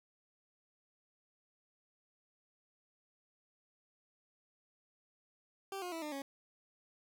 20% pulse tone with pitch steps, 390 / 357.6 / 327.9 / 300.7 / 275.8 Hz, G4 / F4 / E4 / D4 / C#4, -9 / +41 / -9 / +41 / -9 cents, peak -35 dBFS, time 5.72-6.22 s, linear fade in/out 2 ms, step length 100 ms, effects none

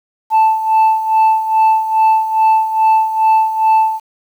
sine tone with tremolo, 880 Hz, A5, in tune, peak -4 dBFS, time 0.3-4 s, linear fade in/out 50 ms, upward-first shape sine, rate 2.4 Hz, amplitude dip 75%, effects tanh soft clip ceiling -6 dBFS + 7-bit

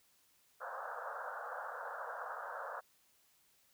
white band-pass noise, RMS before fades -44 dBFS, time 0.6-2.81 s, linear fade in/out 20 ms, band 480 to 1600 Hz, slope 96 dB/octave, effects white hiss -71 dBFS RMS until 3.73 s

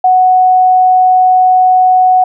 sine tone, 740 Hz, F#5, in tune, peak -4 dBFS, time 0.04-2.24 s, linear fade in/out 5 ms, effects none

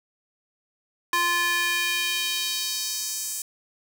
square tone with high-pass filter sweep, 347.3 Hz, F4, 10 cents flat, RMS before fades -26 dBFS, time 1.13-3.42 s, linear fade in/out 2 ms, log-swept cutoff 1200 to 7800 Hz, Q 1.7, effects 7-bit

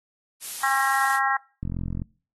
blue noise, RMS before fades -32 dBFS, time 0.4-1.2 s, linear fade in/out 50 ms
harmonic tone, 270 Hz, C#4, 45 cents flat, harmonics 3 / 4 / 5 / 6 / 7, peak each -25 / -26 / -27 / -28 / -28 dBFS, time 0.63-1.37 s, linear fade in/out 5 ms
click train, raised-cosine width 5 ms, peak -18 dBFS, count 18, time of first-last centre 1.63-2.019 s, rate 43.7 Hz
effects noise-tail reverb RT60 0.4 s tail -24 dB re dry + AAC 32 kbps

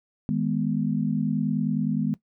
sine chord, G# minor, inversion second, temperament equal with one note detuned, 157.74 / 207.7 / 246.9 Hz, D#3 / G#3 / B3, +24 / 0 / 0 cents, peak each -27 / -26 / -27 dBFS, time 0.29-2.14 s, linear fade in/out 0 ms, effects noise-tail reverb RT60 0.1 s tail -18 dB re dry

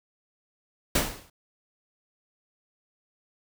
pink noise with exponential decay, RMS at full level -20 dBFS, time 0.95-1.3 s, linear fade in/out 5 ms, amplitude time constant 76 ms, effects none

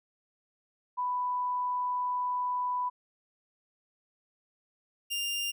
sine / sawtooth tone pair in turn, 992 / 2799 Hz, B5 / F7, +7 / +3 cents, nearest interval octave + tritone, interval 1796 cents, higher second, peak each -28 / -27 dBFS, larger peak second, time 0.97-2.9 / 5.1-5.52 s, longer first, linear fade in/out 20 ms, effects none

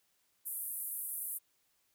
white band-pass noise, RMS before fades -40 dBFS, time 0.45-1.39 s, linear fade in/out 20 ms, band 9700 to 14000 Hz, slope 48 dB/octave, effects white hiss -75 dBFS RMS until 1.94 s

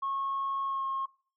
sine tone with pitch glide, 1092 to 1078.2 Hz, C#6 to C#6, -26 to -48 cents, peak -29 dBFS, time 0.02-1.06 s, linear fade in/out 10 ms, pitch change -22 cents, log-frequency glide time 0.65-0.85 s, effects noise-tail reverb RT60 0.4 s tail -19 dB re dry + tanh soft clip ceiling -25 dBFS

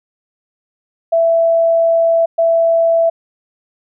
sine tone bursts at uneven times, 664 Hz, E5, 12 cents sharp, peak -9 dBFS, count 2, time 1.12-2.26 / 2.38-3.1 s, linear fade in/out 10 ms, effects none

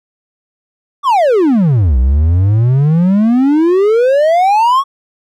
triangle exponential two-way sweep, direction down then up, 1196 to 60.5 to 1130 Hz, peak -5 dBFS, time 1.03-4.84 s, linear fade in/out 50 ms, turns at 1.98 s, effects none

